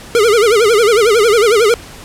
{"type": "tone with vibrato", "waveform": "square", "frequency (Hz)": 440, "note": "A4", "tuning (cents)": 0, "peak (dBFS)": -8, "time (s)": [0.15, 1.74], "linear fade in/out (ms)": 0, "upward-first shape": "sine", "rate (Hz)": 11, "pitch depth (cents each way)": 160, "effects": ["pink hiss -34 dBFS RMS until 2.04 s", "low-pass 11000 Hz 12 dB/octave"]}